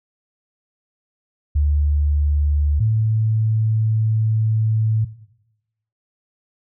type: tone pair in turn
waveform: sine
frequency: 73.42 / 110.01 Hz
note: D2 / A2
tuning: 0 / 0 cents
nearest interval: perfect fifth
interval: 700 cents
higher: second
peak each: -14 dBFS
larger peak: neither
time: 1.55-2.8 / 2.8-5.05 s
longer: second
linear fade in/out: 10 ms
effects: noise-tail reverb RT60 0.9 s tail -17 dB re dry